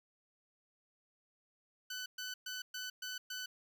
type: tone bursts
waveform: 15% pulse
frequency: 1502 Hz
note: F#6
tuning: 26 cents sharp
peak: -34 dBFS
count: 6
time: 1.9-3.46 s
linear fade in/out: 5 ms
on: 160 ms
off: 120 ms
effects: none